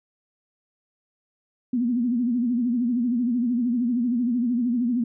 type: tone with vibrato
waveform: sine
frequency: 241.5 Hz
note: B3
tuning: 39 cents flat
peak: -20 dBFS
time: 1.73-5.04 s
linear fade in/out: 5 ms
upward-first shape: sine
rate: 13 Hz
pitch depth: 100 cents each way
effects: none